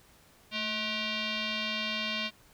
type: tone with frequency modulation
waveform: sine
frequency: 220 Hz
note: A3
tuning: in tune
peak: -30 dBFS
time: 0.51-2.31 s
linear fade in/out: 50 ms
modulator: 856 Hz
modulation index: 4.5
effects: pink hiss -60 dBFS RMS until 2.53 s